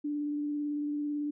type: tone with vibrato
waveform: sine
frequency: 293.7 Hz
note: D4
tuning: in tune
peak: -30 dBFS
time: 0.04-1.31 s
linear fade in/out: 10 ms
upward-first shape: square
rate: 18 Hz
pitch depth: 11 cents each way
effects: none